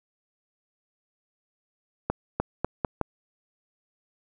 accelerating click train, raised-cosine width 1 ms, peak -10 dBFS, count 5, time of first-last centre 2.1-3.013 s, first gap 300 ms, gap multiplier 0.82, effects none

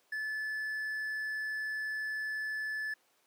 triangle tone, 1734 Hz, A6, 26 cents flat, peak -32 dBFS, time 0.12-2.94 s, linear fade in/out 5 ms, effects pink hiss -70 dBFS RMS until 3.26 s + high-pass 400 Hz 12 dB/octave

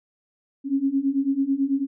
sine beating tone pair, 268.6 / 277.7 Hz, C4 / C#4, +46 / +3 cents, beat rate 9.1 Hz, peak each -24 / -22 dBFS, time 0.64-1.87 s, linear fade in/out 50 ms, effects none

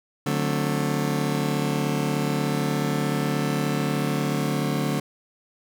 30% pulse chord, D dominant seventh, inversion none, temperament just, 146.83 / 183.54 / 220.2 / 264.3 Hz, D3 / F#3 / A3 / C4, 0 / -14 / +2 / +18 cents, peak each -23 / -28 / -26 / -28 dBFS, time 0.26-5 s, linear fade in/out 5 ms, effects none

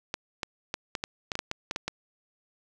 clicks, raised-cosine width 0.2 ms, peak -13 dBFS, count 12, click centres 0.141 / 0.432 / 0.741 / 0.952 / 1.039 / 1.318 / 1.354 / 1.391 / 1.514 / 1.711 / 1.761 / 1.88 s, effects none

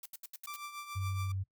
blue noise bursts, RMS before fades -45 dBFS, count 6, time 0.03-0.562 s, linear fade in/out 2 ms, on 27 ms, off 74 ms
sawtooth tone with tremolo, 1174.7 Hz, D6, in tune, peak -36 dBFS, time 0.47-1.32 s, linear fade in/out 5 ms, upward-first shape triangle, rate 7.1 Hz, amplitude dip 70%
sine tone, 95.9 Hz, G2, 37 cents flat, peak -33 dBFS, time 0.95-1.44 s, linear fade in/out 20 ms
effects noise-tail reverb RT60 0.1 s tail -18 dB re dry

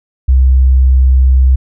sine tone, 64.9 Hz, C2, 13 cents flat, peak -4 dBFS, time 0.28-1.56 s, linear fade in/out 10 ms, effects none

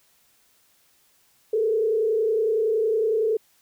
sine tone with frequency modulation, 440 Hz, A4, in tune, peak -19 dBFS, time 1.53-3.37 s, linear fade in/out 5 ms, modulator 30.8 Hz, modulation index 0.82, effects white hiss -62 dBFS RMS until 3.61 s

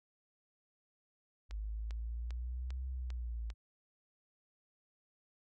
sine linear two-way sweep, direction up then down, 51.1 to 65 to 54.8 Hz, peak -37 dBFS, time 1.49-3.54 s, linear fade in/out 50 ms, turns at 2.87 s
click train, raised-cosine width 0.2 ms, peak -33 dBFS, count 6, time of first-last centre 1.51-3.502 s, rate 2.51 Hz
effects none

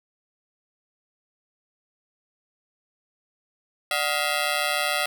10% pulse ring-modulated tone, 667 Hz, E5, 20 cents sharp, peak -11 dBFS, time 3.91-5.06 s, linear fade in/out 2 ms, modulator 73.6 Hz, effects none

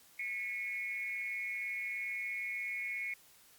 sine tone with amplitude modulation, 2192 Hz, C#7, 20 cents flat, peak -32 dBFS, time 0.19-3.14 s, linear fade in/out 5 ms, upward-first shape sine, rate 217 Hz, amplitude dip 85%, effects white hiss -62 dBFS RMS until 3.58 s + Opus 48 kbps

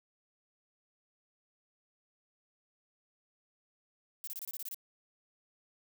violet noise bursts, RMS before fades -41 dBFS, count 9, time 4.24-4.745 s, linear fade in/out 0 ms, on 33 ms, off 26 ms, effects none

